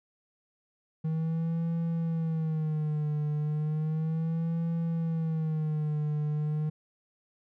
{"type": "tone with vibrato", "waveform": "triangle", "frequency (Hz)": 158, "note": "D#3", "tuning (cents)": 27, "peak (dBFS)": -25, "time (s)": [1.04, 6.7], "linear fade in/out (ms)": 10, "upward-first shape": "sine", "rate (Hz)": 0.34, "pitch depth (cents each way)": 92, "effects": []}